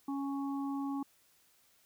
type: harmonic tone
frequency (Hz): 277.2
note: C#4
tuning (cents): 0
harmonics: 1 / 3 / 4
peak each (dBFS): -34 / -44 / -46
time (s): 0.08-1.03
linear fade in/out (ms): 5
effects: white hiss -68 dBFS RMS until 1.85 s